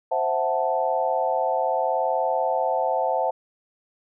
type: chord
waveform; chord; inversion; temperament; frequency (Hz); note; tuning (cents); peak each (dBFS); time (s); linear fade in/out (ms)
sine; F# half-diminished seventh; second; equal; 523.3 / 659.3 / 740 / 880; C5 / E5 / F#5 / A5; 0 / 0 / 0 / 0; -26; 0.11-3.31; 10
effects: none